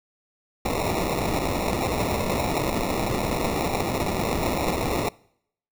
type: noise with sample-and-hold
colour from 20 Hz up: white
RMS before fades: -25 dBFS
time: 0.65-5.09 s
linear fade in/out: 5 ms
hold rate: 1575 Hz
effects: noise-tail reverb RT60 0.7 s tail -24 dB re dry